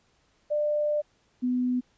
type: tone pair in turn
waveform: sine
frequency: 596 / 249.6 Hz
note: D5 / B3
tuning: +25 / +19 cents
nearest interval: octave + minor third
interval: 1506 cents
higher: first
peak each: -23 dBFS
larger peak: neither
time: 0.5-1.02 / 1.42-1.81 s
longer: first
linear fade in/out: 20 ms
effects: pink hiss -67 dBFS RMS until 1.97 s + resampled to 16000 Hz